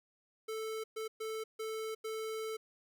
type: tone bursts at uneven times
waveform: square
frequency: 440 Hz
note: A4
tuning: in tune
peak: -38 dBFS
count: 5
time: 0.48-0.84 / 0.96-1.08 / 1.2-1.44 / 1.59-1.95 / 2.04-2.57 s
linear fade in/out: 10 ms
effects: none